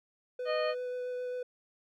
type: tone with vibrato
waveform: triangle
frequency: 498 Hz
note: B4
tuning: 14 cents sharp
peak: -32 dBFS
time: 0.39-1.43 s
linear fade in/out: 5 ms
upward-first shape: sine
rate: 7.5 Hz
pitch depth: 8 cents each way
type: harmonic tone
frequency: 617 Hz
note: D#5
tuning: 15 cents flat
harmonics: 1 / 2 / 3 / 4 / 5 / 7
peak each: -30 / -38 / -41 / -43 / -45 / -45 dBFS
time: 0.45-0.75 s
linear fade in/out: 50 ms
effects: none